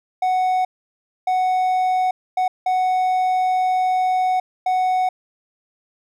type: tone bursts at uneven times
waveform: triangle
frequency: 741 Hz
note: F#5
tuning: 2 cents sharp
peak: -14 dBFS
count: 5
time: 0.22-0.65 / 1.27-2.11 / 2.37-2.48 / 2.66-4.4 / 4.66-5.09 s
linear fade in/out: 5 ms
effects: none